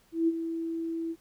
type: tone with ADSR envelope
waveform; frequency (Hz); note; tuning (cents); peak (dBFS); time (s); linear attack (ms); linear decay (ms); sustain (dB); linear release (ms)
sine; 329.6; E4; 0; -20; 0.12-1.16; 160; 34; -10; 51
effects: pink hiss -64 dBFS RMS until 1.2 s